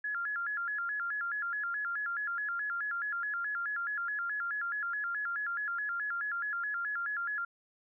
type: tone with vibrato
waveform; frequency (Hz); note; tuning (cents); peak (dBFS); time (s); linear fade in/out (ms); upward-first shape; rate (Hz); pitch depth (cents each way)
sine; 1534; G6; -38; -32; 0.04-7.45; 5; square; 4.7; 170
effects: none